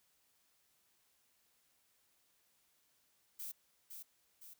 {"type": "noise with echo", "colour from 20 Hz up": "violet", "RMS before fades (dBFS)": -45, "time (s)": [3.39, 3.52], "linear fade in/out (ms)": 10, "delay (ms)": 510, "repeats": 2, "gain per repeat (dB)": -5, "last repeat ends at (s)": 4.54, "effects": ["white hiss -75 dBFS RMS until 4.59 s"]}